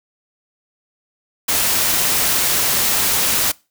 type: noise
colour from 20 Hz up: white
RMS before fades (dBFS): -17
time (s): 1.48-3.52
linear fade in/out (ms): 10
effects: noise-tail reverb RT60 0.3 s tail -24 dB re dry